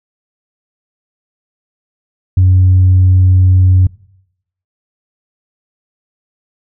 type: tone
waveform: sine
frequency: 92.5 Hz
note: F#2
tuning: in tune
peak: -3 dBFS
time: 2.37-3.87 s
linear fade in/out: 5 ms
effects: noise-tail reverb RT60 0.8 s tail -24 dB re dry + tanh soft clip ceiling -2 dBFS